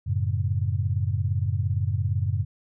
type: chord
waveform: sine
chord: F# minor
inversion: none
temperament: equal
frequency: 92.5 / 110 / 138.59 Hz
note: F#2 / A2 / C#3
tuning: 0 / 0 / 0 cents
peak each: -25 / -26 / -30 dBFS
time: 0.06-2.45 s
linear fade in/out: 20 ms
effects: none